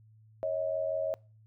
sine tone pair together, 551 / 636.8 Hz, C#5 / D#5, -11 / +40 cents, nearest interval minor third, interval 251 cents, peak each -33 / -31 dBFS, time 0.43-1.14 s, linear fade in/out 0 ms, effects noise-tail reverb RT60 0.4 s tail -26 dB re dry + added 109 Hz sine -56 dBFS peak until 1.46 s

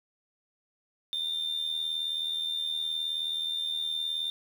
sine tone with amplitude modulation, 3598 Hz, A7, 38 cents sharp, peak -24 dBFS, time 1.13-4.3 s, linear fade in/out 0 ms, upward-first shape sine, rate 79.1 Hz, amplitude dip 70%, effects tanh soft clip ceiling -26 dBFS + 9-bit

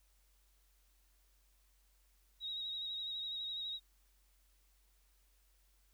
sine tone with vibrato, 3800 Hz, A#7, 33 cents sharp, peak -39 dBFS, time 2.4-3.8 s, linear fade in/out 50 ms, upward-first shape sine, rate 12 Hz, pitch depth 36 cents each way, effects added 47 Hz sine -69 dBFS peak until 5.93 s + white hiss -75 dBFS RMS until 5.93 s

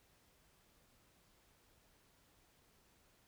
silence, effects pink hiss -71 dBFS RMS until 3.27 s

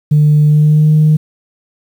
sine tone with pitch glide, 150 to 154.04 Hz, D3 to D#3, +37 to -17 cents, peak -4 dBFS, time 0.11-1.17 s, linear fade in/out 10 ms, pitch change +46 cents, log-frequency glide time 0.49-0.93 s, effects tanh soft clip ceiling -2 dBFS + 7-bit

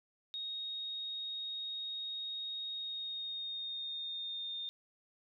sine tone with pitch glide, 3740 to 3642 Hz, A#7 to A#7, +5 to -41 cents, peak -38 dBFS, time 0.34-4.69 s, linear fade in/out 0 ms, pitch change -46 cents, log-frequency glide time 2.7-4.57 s, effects none

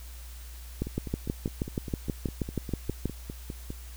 two click trains, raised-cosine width 3 ms, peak -15 / -23 dBFS, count 15 / 15, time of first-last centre 0.82-3.056 / 0.87-3.704 s, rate 6.26 / 4.94 Hz, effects added 60 Hz sine -41 dBFS peak until 3.96 s + white hiss -51 dBFS RMS until 3.96 s

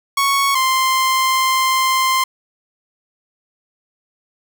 sawtooth tone pair in turn, 1108.7 / 1046.5 Hz, C#6 / C6, 0 / 0 cents, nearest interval minor second, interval 100 cents, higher first, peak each -10 dBFS, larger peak neither, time 0.17-0.55 / 0.55-2.24 s, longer second, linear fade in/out 5 ms, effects none

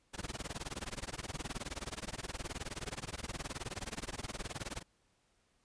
pink noise with tremolo, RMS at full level -39 dBFS, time 0.13-4.83 s, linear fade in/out 20 ms, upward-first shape sine, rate 19 Hz, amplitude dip 100%, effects pink hiss -74 dBFS RMS until 5.64 s + resampled to 22050 Hz

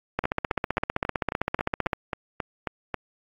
two click trains, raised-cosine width 0.5 ms, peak -12 / -9 dBFS, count 11 / 28, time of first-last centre 0.24-2.943 / 0.19-1.932 s, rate 3.7 / 15.5 Hz, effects AAC 48 kbps

